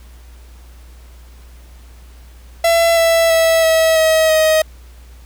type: tone with pitch steps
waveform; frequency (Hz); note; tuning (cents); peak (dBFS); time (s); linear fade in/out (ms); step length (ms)
45% pulse; 671 / 662.5 / 654.2 / 645.9 / 637.7 / 629.7; E5 / E5 / E5 / E5 / D#5 / D#5; +31 / +9 / -13 / -35 / +42 / +21; -10; 2.64-4.62; 5; 330
effects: added 60 Hz sine -37 dBFS peak until 5.25 s + pink hiss -49 dBFS RMS until 5.25 s